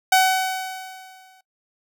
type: tone with exponential decay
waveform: sawtooth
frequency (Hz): 753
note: F#5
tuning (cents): +30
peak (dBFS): -8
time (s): 0.12-1.41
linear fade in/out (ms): 5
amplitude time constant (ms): 280
effects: noise-tail reverb RT60 0.1 s tail -21 dB re dry